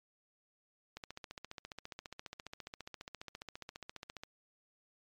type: click train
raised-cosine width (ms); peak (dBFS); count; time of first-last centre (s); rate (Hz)
0.2; -27; 49; 0.97-4.235; 14.7
effects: MP3 96 kbps